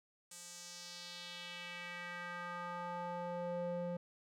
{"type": "tone with band-pass filter sweep", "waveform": "square", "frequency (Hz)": 175.3, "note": "F3", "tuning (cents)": 7, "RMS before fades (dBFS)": -44, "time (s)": [0.31, 3.97], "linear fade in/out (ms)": 5, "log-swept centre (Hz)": [8100, 400], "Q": 2.1, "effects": []}